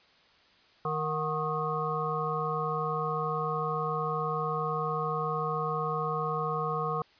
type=harmonic tone with a mistuned harmonic; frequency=155.56 Hz; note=D#3; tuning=in tune; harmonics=1 / 3 / 5 / 7 / 8; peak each=-35 / -34 / -37 / -33 / -35 dBFS; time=0.85-7.02 s; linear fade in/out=2 ms; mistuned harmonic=5; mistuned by=-90 cents; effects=white hiss -61 dBFS RMS until 7.19 s + resampled to 11025 Hz